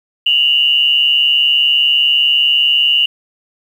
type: tone pair together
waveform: sine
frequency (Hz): 2805 / 2945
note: F7 / F#7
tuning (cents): +7 / -9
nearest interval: minor second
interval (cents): 84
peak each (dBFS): -12 / -12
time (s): 0.26-3.06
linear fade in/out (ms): 5
effects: 7-bit